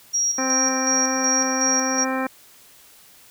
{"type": "tone with tremolo", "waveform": "sine", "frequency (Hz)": 5660, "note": "F8", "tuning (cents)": 22, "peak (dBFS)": -18, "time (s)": [0.13, 2.05], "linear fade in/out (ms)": 20, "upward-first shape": "square", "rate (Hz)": 2.7, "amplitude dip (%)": 55}
{"type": "harmonic tone", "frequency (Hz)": 262, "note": "C4", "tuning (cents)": 2, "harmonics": [1, 2, 3, 4, 5, 6, 7, 9], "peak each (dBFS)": [-25, -28, -30, -31, -32, -33, -33, -35], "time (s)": [0.38, 2.27], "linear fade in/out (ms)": 5}
{"effects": ["white hiss -50 dBFS RMS until 3.3 s"]}